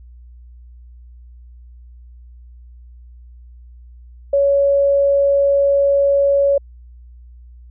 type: tone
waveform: sine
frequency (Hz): 560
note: C#5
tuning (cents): +18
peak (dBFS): -11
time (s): 4.33-6.58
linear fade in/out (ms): 5
effects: added 60 Hz sine -38 dBFS peak until 7.7 s